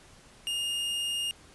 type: tone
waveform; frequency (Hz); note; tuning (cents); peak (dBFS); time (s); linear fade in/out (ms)
45% pulse; 2835; F7; +25; -29; 0.47-1.31; 0
effects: pink hiss -55 dBFS RMS until 1.54 s + resampled to 24000 Hz

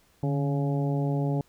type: harmonic tone with a mistuned harmonic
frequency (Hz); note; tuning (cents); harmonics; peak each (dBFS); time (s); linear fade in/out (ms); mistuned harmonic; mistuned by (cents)
140; C#3; +18; 1 / 2 / 3 / 4 / 5 / 6; -25 / -31 / -35 / -37 / -39 / -41; 0.23-1.41; 2; 1; +70
effects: pink hiss -63 dBFS RMS until 1.48 s

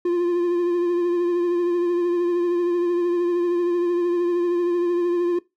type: tone with vibrato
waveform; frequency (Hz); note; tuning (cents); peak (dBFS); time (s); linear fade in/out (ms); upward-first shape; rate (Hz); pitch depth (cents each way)
triangle; 349.2; F4; 0; -16; 0.05-5.39; 5; triangle; 13; 34
effects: noise-tail reverb RT60 0.2 s tail -20 dB re dry

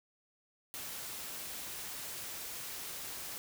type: noise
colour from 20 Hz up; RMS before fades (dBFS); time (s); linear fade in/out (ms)
white; -43; 0.74-3.38; 0
effects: none

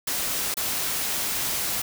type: noise with dropouts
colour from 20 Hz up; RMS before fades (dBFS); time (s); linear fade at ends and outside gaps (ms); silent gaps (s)
white; -27; 0.07-1.82; 5; 0.542-0.569
effects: none

